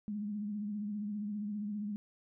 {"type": "tone with vibrato", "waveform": "sine", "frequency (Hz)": 207.7, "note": "G#3", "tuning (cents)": 0, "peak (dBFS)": -35, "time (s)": [0.08, 1.96], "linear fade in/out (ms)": 0, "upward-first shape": "triangle", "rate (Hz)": 15, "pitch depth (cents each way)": 63, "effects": []}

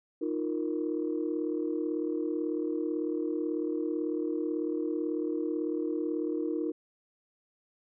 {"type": "chord", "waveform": "sine", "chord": "Eb suspended second", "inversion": "none", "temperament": "equal", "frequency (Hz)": [311.1, 349.2, 466.2], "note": ["Eb4", "F4", "Bb4"], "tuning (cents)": [0, 0, 0], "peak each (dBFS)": [-31, -33, -35], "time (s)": [0.21, 6.72], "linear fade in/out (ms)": 10, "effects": ["tanh soft clip ceiling -20 dBFS"]}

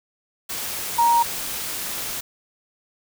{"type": "tone in noise", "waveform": "sine", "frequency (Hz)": 938, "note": "A#5", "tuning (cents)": 11, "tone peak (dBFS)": -14, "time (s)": [0.98, 1.23], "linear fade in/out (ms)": 10, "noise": "white", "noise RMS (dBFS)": -29, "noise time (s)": [0.49, 2.21], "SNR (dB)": 12, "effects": []}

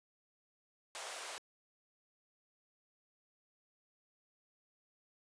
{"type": "high-pass noise", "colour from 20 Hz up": "pink", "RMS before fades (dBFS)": -45, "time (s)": [0.95, 1.38], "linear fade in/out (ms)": 0, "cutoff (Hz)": 540, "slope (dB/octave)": 24, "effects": ["resampled to 22050 Hz"]}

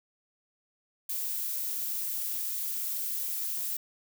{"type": "noise", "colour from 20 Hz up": "violet", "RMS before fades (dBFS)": -33, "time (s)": [1.09, 3.77], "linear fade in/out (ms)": 5, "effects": []}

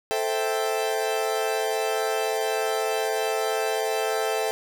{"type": "chord", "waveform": "40% pulse", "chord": "A minor seventh", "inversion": "none", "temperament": "equal", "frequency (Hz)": [440, 523.3, 659.3, 784], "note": ["A4", "C5", "E5", "G5"], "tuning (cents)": [0, 0, 0, 0], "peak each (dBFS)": [-26, -31, -29, -29], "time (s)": [0.11, 4.51], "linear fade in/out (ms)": 0, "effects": []}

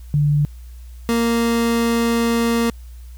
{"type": "tone pair in turn", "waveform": ["sine", "30% pulse"], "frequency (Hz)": [146.9, 232.3], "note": ["D3", "A#3"], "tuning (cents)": [1, -6], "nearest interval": "minor sixth", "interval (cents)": 793, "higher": "second", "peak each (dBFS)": -13, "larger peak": "neither", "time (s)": [[0.14, 0.45], [1.09, 2.7]], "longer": "second", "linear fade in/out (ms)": 0, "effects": ["added 60 Hz sine -34 dBFS peak until 3.17 s", "white hiss -54 dBFS RMS until 3.17 s"]}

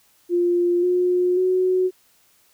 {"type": "tone with pitch steps", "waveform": "sine", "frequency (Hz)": [350, 359.6, 369.5], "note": ["F4", "F#4", "F#4"], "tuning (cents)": [4, -49, -2], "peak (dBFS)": -16, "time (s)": [0.29, 1.91], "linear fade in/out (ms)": 50, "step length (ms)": 540, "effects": ["white hiss -59 dBFS RMS until 2.53 s"]}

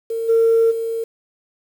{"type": "tone with level steps", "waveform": "sine", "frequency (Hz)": 455.4, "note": "A#4", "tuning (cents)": -40, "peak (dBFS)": [-20, -10, -20], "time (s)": [0.1, 1.04], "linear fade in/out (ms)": 5, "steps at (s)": [0.28, 0.7], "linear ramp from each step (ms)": 20, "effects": ["tanh soft clip ceiling -8 dBFS", "7-bit"]}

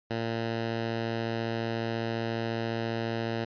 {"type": "tone", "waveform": "10% pulse", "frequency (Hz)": 114.5, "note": "A#2", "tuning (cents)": -31, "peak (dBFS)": -21, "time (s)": [0.1, 3.45], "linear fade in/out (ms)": 10, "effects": ["resampled to 11025 Hz"]}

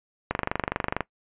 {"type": "click train", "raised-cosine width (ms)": 0.5, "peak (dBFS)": -9, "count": 18, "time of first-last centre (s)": [0.31, 1.007], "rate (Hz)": 24.4, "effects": ["noise-tail reverb RT60 0.1 s tail -21 dB re dry", "resampled to 8000 Hz"]}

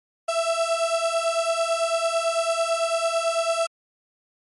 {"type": "beating tone pair", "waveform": "35% pulse", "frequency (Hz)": [659.3, 668.3], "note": ["E5", "E5"], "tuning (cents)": [0, 24], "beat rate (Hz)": 9, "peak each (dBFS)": [-23, -22], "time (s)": [0.28, 3.67], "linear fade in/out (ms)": 10, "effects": ["MP3 48 kbps"]}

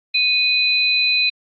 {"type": "tone pair together", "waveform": "sine", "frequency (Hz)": [2489, 4019], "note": ["D#7", "B7"], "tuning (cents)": [0, 30], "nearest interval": "minor sixth", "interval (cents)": 830, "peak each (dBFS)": -17, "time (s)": [0.14, 1.3], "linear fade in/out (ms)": 10, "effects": ["AAC 48 kbps"]}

